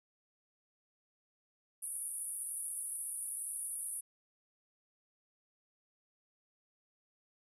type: band-pass noise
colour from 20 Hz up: white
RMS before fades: -41 dBFS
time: 1.82-4.01 s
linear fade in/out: 10 ms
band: 9400 to 11000 Hz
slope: 96 dB/octave
effects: none